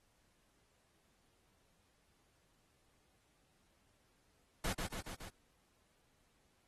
pink noise with echo, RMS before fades -38 dBFS, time 4.64-4.73 s, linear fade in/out 5 ms, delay 140 ms, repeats 4, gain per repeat -3 dB, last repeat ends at 5.29 s, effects pink hiss -75 dBFS RMS until 6.67 s + AAC 32 kbps

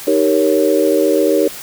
sine chord, Eb dominant seventh, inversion none, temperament equal, 311.1 / 392 / 466.2 / 554.4 Hz, Eb4 / G4 / Bb4 / Db5, 0 / 0 / 0 / 0 cents, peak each -16 dBFS, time 0.07-1.48 s, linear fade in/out 5 ms, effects white hiss -31 dBFS RMS until 1.62 s

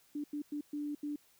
sine tone bursts at uneven times, 293.7 Hz, D4, in tune, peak -35 dBFS, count 5, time 0.15-0.24 / 0.33-0.42 / 0.52-0.61 / 0.73-0.95 / 1.03-1.16 s, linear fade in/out 5 ms, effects white hiss -67 dBFS RMS until 1.39 s

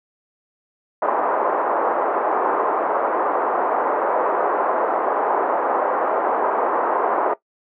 white band-pass noise, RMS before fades -20 dBFS, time 1.02-7.34 s, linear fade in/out 5 ms, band 380 to 1100 Hz, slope 24 dB/octave, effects noise-tail reverb RT60 0.1 s tail -17 dB re dry + low-pass 2000 Hz 12 dB/octave

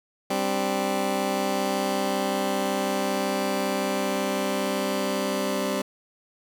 15% pulse chord, G suspended fourth, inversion none, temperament just, 196 / 261.3 / 294 Hz, G3 / C4 / D4, 0 / -2 / +2 cents, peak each -21 / -22 / -27 dBFS, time 0.3-5.82 s, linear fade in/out 5 ms, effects none

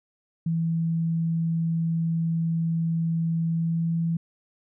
sine tone with pitch glide, 164.81 to 166.15 Hz, E3 to E3, 0 to +14 cents, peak -22 dBFS, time 0.46-4.17 s, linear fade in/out 5 ms, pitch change +14 cents, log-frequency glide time 3.47-3.94 s, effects none

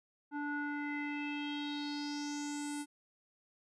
square tone with low-pass filter sweep, 291.7 Hz, D4, 12 cents flat, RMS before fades -39 dBFS, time 0.31-2.86 s, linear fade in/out 50 ms, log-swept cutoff 1200 to 9700 Hz, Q 5.1, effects none

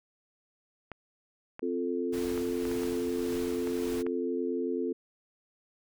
clicks, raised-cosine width 0.5 ms, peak -25 dBFS, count 8, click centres 0.917 / 1.594 / 2.377 / 2.653 / 2.715 / 2.834 / 3.673 / 4.066 s
sine chord, F major, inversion second, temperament equal, 261.6 / 349.2 / 440 Hz, C4 / F4 / A4, 0 / 0 / 0 cents, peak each -33 dBFS, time 1.62-4.93 s, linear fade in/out 10 ms
pink noise with tremolo, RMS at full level -42 dBFS, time 2.12-4.03 s, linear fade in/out 20 ms, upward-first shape sine, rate 1.8 Hz, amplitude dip 35%
effects none

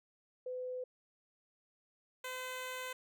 sine / 10% pulse tone pair in turn, 505 / 510.6 Hz, B4 / C5, +39 / -42 cents, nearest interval unison, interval 19 cents, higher second, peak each -38 / -32 dBFS, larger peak second, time 0.46-0.84 / 2.24-2.93 s, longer second, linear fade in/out 5 ms, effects none

